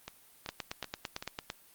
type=two click trains; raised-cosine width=0.2 ms; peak=-18 / -22 dBFS; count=10 / 4; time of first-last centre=0.49-1.501 / 0.08-1.225 s; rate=8.9 / 2.62 Hz; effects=white hiss -60 dBFS RMS until 1.74 s + Opus 32 kbps